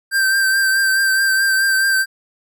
square tone with vibrato, 1568 Hz, G6, in tune, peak -14 dBFS, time 0.11-2.06 s, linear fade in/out 50 ms, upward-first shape triangle, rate 4.7 Hz, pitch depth 32 cents each way, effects none

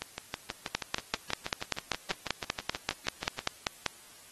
two click trains, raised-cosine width 0.2 ms, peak -16 / -10 dBFS, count 22 / 17, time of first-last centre 0.02-3.391 / 0.75-3.863 s, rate 6.23 / 5.14 Hz, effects white hiss -54 dBFS RMS until 4.31 s + AAC 32 kbps

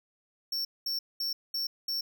square tone bursts, 5450 Hz, F8, 43 cents flat, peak -30 dBFS, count 5, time 0.52-2.01 s, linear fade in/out 5 ms, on 130 ms, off 210 ms, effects none

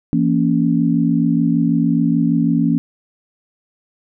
sine chord, A# diminished, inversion second, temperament just, 167.82 / 233.1 / 279.7 Hz, E3 / A#3 / C#4, +31 / 0 / +16 cents, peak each -17 dBFS, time 0.13-2.78 s, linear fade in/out 0 ms, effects none

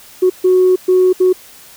sine tone bursts at uneven times, 368.6 Hz, F#4, 7 cents flat, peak -6 dBFS, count 4, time 0.22-0.3 / 0.44-0.76 / 0.88-1.13 / 1.2-1.33 s, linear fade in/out 10 ms, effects tanh soft clip ceiling -3 dBFS + white hiss -40 dBFS RMS until 1.76 s

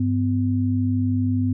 sine tone pair together, 100.4 / 253 Hz, G2 / B3, +42 / +42 cents, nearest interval octave + major third, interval 1600 cents, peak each -21 dBFS, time 0-1.53 s, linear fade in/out 5 ms, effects none

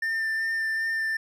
triangle tone with vibrato, 1793 Hz, A6, 32 cents sharp, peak -23 dBFS, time 0.02-1.17 s, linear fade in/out 5 ms, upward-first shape sine, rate 2.6 Hz, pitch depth 13 cents each way, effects none

